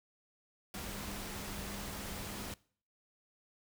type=tone in noise; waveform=sine; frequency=200.2 Hz; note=G3; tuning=37 cents sharp; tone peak=-49 dBFS; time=0.74-2.54 s; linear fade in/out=2 ms; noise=pink; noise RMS=-43 dBFS; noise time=0.74-2.54 s; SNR=-9 dB; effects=noise-tail reverb RT60 0.5 s tail -22 dB re dry